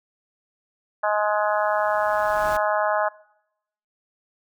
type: harmonic tone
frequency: 210 Hz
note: G#3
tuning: 19 cents sharp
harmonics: 3 / 4 / 5 / 6 / 7 / 8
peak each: -23 / -25 / -27 / -29 / -30 / -31 dBFS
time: 1.03-3.09 s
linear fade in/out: 10 ms
type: noise with exponential growth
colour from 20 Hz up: pink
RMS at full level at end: -35 dBFS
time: 1.05-2.57 s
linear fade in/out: 5 ms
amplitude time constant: 330 ms
effects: noise-tail reverb RT60 0.8 s tail -22 dB re dry